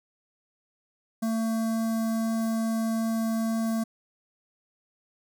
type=tone with notch filter; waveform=square; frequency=224.8 Hz; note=A3; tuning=37 cents sharp; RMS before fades=-27 dBFS; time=1.22-3.84 s; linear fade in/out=10 ms; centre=2700 Hz; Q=0.52; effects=none